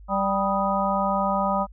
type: harmonic tone with a mistuned harmonic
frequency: 196 Hz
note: G3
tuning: in tune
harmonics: 1 / 3 / 4 / 5 / 6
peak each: -27 / -27 / -27 / -27 / -27 dBFS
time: 0.08-1.67 s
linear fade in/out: 50 ms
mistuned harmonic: 6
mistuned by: +100 cents
effects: added 50 Hz sine -42 dBFS peak until 1.72 s